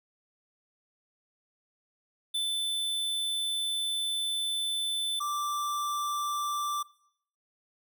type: tone pair in turn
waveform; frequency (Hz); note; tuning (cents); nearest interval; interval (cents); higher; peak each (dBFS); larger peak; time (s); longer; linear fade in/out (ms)
square; 3520 / 1174.7; A7 / D6; 0 / 0; octave + perfect fifth; 1900; first; -28 / -30; first; 2.34-5.2 / 5.2-6.83; first; 10
effects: noise-tail reverb RT60 0.7 s tail -21 dB re dry